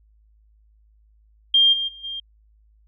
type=tone with level steps; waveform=sine; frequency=3200 Hz; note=G7; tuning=35 cents sharp; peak=-12 / -22 / -39 / -28 dBFS; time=1.54-2.2 s; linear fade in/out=5 ms; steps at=1.72 / 1.87 / 2.03 s; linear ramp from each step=20 ms; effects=added 53 Hz sine -54 dBFS peak until 2.87 s